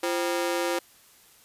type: ring-modulated tone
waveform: sawtooth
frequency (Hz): 434.6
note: A4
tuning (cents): -21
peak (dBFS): -18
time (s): 0.03-0.79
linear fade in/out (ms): 5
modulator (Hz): 90.6
effects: white hiss -56 dBFS RMS until 1.44 s + resampled to 32000 Hz